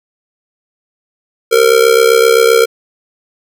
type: tone with amplitude modulation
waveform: square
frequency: 460.1 Hz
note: A#4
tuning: 23 cents flat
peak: -3 dBFS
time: 1.51-2.66 s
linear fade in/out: 20 ms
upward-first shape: sine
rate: 67.7 Hz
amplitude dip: 80%
effects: none